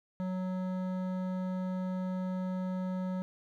sine tone with hard clipping, 185 Hz, F#3, in tune, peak -34 dBFS, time 0.2-3.22 s, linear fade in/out 0 ms, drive 13 dB, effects none

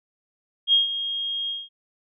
sine tone with ADSR envelope, 3250 Hz, G#7, 38 cents flat, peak -13 dBFS, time 0.67-1.69 s, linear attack 60 ms, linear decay 140 ms, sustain -12 dB, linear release 200 ms, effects none

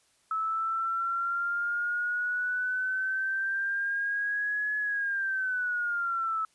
sine exponential two-way sweep, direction up then down, 1300 to 1700 to 1300 Hz, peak -27 dBFS, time 0.31-6.45 s, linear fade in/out 2 ms, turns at 4.77 s, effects white hiss -67 dBFS RMS until 6.54 s + resampled to 24000 Hz

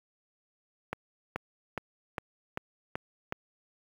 accelerating click train, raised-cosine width 0.5 ms, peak -17 dBFS, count 7, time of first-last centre 0.93-3.324 s, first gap 430 ms, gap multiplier 0.97, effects high-pass 60 Hz 12 dB/octave + 8-bit

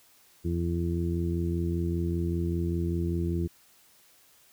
harmonic tone, 85.1 Hz, F2, 44 cents flat, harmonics 1 / 2 / 3 / 4 / 5, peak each -29 / -31 / -39 / -32 / -45 dBFS, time 0.44-3.48 s, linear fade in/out 20 ms, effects white hiss -60 dBFS RMS until 4.52 s

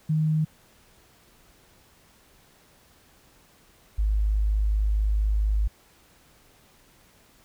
sine tone pair in turn, 155.8 / 52.17 Hz, D#3 / G#1, +3 / +9 cents, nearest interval octave + perfect fifth, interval 1894 cents, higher first, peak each -20 dBFS, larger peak neither, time 0.09-0.45 / 3.98-5.68 s, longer second, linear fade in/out 10 ms, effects pink hiss -58 dBFS RMS until 7.44 s

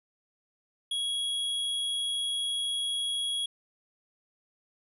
square tone, 3322 Hz, G#7, in tune, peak -29 dBFS, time 0.91-3.46 s, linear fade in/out 5 ms, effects resampled to 24000 Hz

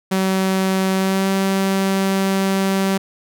sawtooth tone with pitch glide, 190 to 193.32 Hz, F#3 to G3, +46 to -24 cents, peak -12 dBFS, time 0.11-2.98 s, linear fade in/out 10 ms, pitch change +30 cents, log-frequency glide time 0.95-1.28 s, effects none

